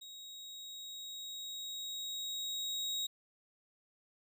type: tone with level ramp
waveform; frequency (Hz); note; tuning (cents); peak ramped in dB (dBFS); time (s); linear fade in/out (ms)
35% pulse; 3790; A#7; +28; -46 to -32; 0.01-3.07; 10
effects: none